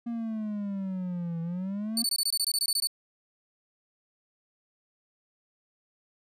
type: exponential two-way sweep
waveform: triangle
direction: down then up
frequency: 237.1 to 164.81 to 237.1 Hz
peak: -28 dBFS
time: 0.06-2.04 s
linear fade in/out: 10 ms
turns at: 1.41 s
type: tone bursts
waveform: 25% pulse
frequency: 4490 Hz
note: C#8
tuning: 21 cents sharp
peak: -20 dBFS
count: 13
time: 1.97-2.872 s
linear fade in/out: 2 ms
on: 50 ms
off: 21 ms
effects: none